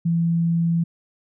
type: tone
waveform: sine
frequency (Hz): 167.8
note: E3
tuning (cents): +31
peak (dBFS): -17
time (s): 0.05-0.84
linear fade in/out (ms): 10
effects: none